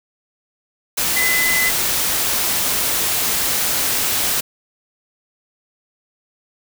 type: tone in noise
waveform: sine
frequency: 2019 Hz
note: B6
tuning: 38 cents sharp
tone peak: -17 dBFS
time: 1.16-1.7 s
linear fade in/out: 10 ms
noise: white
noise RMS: -19 dBFS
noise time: 0.97-4.41 s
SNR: -1 dB
effects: none